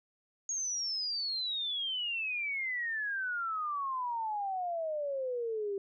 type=exponential sweep; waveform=sine; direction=down; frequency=6645 to 389.2 Hz; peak=-32 dBFS; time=0.49-5.78 s; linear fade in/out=2 ms; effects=none